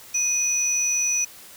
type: tone pair together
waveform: sine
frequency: 2489 / 5920 Hz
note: D#7 / F#8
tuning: 0 / 0 cents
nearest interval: octave + minor third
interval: 1500 cents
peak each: -27 / -19 dBFS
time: 0.14-1.25 s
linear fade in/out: 10 ms
effects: tanh soft clip ceiling -16 dBFS + white hiss -45 dBFS RMS until 1.56 s